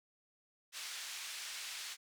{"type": "band-pass noise", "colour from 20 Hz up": "pink", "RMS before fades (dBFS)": -45, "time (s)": [0.72, 1.97], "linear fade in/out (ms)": 50, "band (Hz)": [2200, 8200], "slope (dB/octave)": 12, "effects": []}